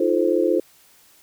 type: chord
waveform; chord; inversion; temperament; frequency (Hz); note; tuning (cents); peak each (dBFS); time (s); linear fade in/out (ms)
sine; F dominant seventh; third; just; 314.3 / 349.2 / 436.5 / 523.8; Eb4 / F4 / A4 / C5; +18 / 0 / -14 / +2; -23 / -20 / -23 / -22; 0-0.6; 5
effects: white hiss -54 dBFS RMS until 1.22 s